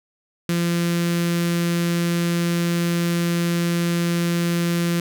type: tone with notch filter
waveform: sawtooth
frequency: 171.4 Hz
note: F3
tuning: 32 cents flat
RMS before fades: -21 dBFS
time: 0.49-5 s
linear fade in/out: 2 ms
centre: 780 Hz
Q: 0.82
effects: none